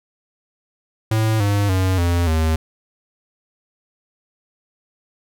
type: tone with pitch steps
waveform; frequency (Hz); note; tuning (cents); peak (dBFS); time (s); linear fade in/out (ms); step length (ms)
square; 110.1 / 101.55 / 93.66 / 86.38 / 79.67; A2 / G#2 / F#2 / F2 / D#2; +2 / -38 / +22 / -18 / +42; -16; 1.11-2.56; 5; 290
effects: none